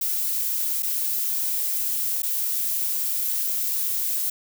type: noise with dropouts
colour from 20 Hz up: violet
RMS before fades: -25 dBFS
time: 0.01-4.3 s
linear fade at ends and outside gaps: 5 ms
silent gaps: 0.824-0.83 / 2.221-2.231 s
effects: none